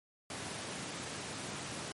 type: high-pass noise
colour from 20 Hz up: pink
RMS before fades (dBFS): -42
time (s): 0.3-1.92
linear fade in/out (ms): 2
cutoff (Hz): 100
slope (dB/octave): 24
effects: MP3 48 kbps